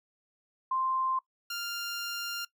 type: tone pair in turn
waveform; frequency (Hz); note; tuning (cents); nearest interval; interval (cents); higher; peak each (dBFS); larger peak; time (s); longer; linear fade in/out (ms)
sine / 15% pulse; 1046.5 / 1396.9; C6 / F6; 0 / 0; perfect fourth; 500; second; -27 / -27; neither; 0.71-1.19 / 1.5-2.45; second; 5
effects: noise-tail reverb RT60 0.1 s tail -20 dB re dry